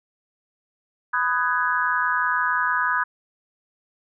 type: chord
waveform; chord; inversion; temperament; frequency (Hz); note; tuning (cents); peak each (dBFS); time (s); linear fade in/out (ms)
sine; G# minor seventh; first; just; 996.7 / 1245.9 / 1495.1 / 1661.2; B5 / D#6 / F#6 / G#6; +16 / +2 / +18 / 0; -25; 1.13-3.04; 10
effects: none